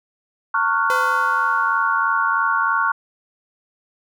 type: chord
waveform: sine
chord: Gb major seventh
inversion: first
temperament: equal with one note detuned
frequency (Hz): 910.5 / 1108.7 / 1396.9 / 1480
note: Bb5 / Db6 / F6 / Gb6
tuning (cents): -41 / 0 / 0 / 0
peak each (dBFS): -24 / -20 / -21 / -23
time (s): 0.54-2.92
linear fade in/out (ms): 5
type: tone with exponential decay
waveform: sawtooth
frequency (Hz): 508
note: B4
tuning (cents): +49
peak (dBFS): -18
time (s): 0.9-2.19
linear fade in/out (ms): 0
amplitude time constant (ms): 280
effects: none